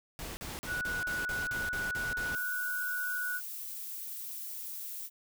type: noise bursts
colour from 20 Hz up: pink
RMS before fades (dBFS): -41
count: 10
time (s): 0.19-2.35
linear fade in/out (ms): 0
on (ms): 180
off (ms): 40
type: tone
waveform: sine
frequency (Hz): 1471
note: F#6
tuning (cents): -11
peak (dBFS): -32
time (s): 0.66-3.41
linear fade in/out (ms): 50
type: noise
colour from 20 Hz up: violet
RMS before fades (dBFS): -41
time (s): 2.32-5.1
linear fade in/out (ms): 50
effects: none